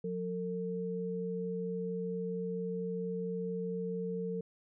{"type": "tone pair together", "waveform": "sine", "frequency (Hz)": [179.7, 452.2], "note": ["F3", "A4"], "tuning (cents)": [50, 47], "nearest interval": "octave + major third", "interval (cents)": 1597, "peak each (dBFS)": [-37, -36], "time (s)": [0.04, 4.41], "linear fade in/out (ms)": 5, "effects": []}